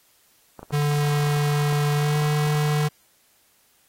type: clicks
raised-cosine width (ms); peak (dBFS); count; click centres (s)
1; -24; 10; 0.593 / 0.63 / 0.707 / 1.269 / 1.367 / 1.726 / 2.158 / 2.221 / 2.47 / 2.552
type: tone with pitch glide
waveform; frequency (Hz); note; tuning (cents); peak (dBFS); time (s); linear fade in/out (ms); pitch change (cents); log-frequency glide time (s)
square; 146.6 to 149.51; D3 to D3; -3 to +31; -20; 0.72-2.89; 20; +34; 1.96-2.17
effects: white hiss -60 dBFS RMS until 3.88 s + AAC 48 kbps